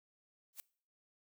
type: noise with exponential growth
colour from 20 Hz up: blue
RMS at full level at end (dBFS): -42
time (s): 0.53-0.6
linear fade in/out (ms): 0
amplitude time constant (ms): 15
effects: noise-tail reverb RT60 0.5 s tail -23 dB re dry